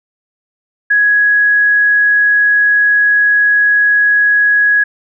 sine tone, 1669 Hz, G#6, 8 cents sharp, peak -7 dBFS, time 0.9-4.84 s, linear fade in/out 10 ms, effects none

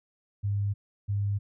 sine tone pair in turn, 101.2 / 101.2 Hz, G#2 / G#2, -44 / -44 cents, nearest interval unison, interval 0 cents, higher neither, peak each -25 dBFS, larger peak neither, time 0.43-0.74 / 1.08-1.39 s, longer neither, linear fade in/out 20 ms, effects none

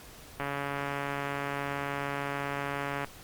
click train, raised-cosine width 0.5 ms, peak -18 dBFS, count 374, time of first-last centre 0.4-3.045 s, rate 141 Hz, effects pink hiss -50 dBFS RMS until 3.23 s + Opus 48 kbps

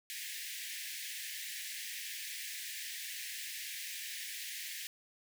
pink high-pass noise, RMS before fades -43 dBFS, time 0.1-4.87 s, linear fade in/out 0 ms, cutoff 1700 Hz, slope 96 dB/octave, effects none

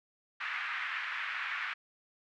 white band-pass noise, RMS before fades -37 dBFS, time 0.4-1.74 s, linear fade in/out 10 ms, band 1300 to 2200 Hz, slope 24 dB/octave, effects none

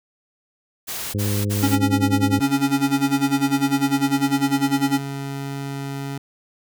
white noise bursts, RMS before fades -29 dBFS, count 3, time 0.87-1.764 s, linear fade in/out 20 ms, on 270 ms, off 42 ms
harmonic tone, 102.4 Hz, G#2, 24 cents flat, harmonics 1 / 2 / 3 / 4 / 5, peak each -21 / -27 / -31 / -33 / -35 dBFS, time 1.14-2.4 s, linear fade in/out 10 ms
square tone with tremolo, 277.2 Hz, C#4, in tune, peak -15 dBFS, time 1.62-4.99 s, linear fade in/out 20 ms, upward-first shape sine, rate 10 Hz, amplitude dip 95%
25% pulse tone, 138.59 Hz, C#3, in tune, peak -23 dBFS, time 2.4-6.18 s, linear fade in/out 5 ms
effects none

